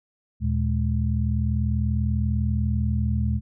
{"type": "tone cluster", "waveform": "sine", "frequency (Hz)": [77.5, 117.7, 209.8], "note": ["D#2", "A#2", "G#3"], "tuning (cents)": [-6, 17, 18], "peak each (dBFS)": [-23, -25, -28], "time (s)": [0.4, 3.41], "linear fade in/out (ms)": 50, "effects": []}